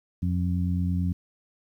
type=harmonic tone; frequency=89 Hz; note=F2; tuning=33 cents sharp; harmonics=1 / 2 / 3; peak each=-25 / -27 / -35 dBFS; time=0.22-1.13 s; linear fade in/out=10 ms; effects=10-bit